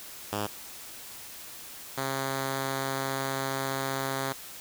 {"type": "tone pair in turn", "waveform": "5% pulse", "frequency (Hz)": [103.83, 134.95], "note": ["G#2", "C#3"], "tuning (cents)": [0, -46], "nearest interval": "perfect fourth", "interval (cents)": 454, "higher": "second", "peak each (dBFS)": -18, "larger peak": "neither", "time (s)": [[0.32, 0.47], [1.97, 4.33]], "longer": "second", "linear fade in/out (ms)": 10, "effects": ["white hiss -44 dBFS RMS until 4.6 s"]}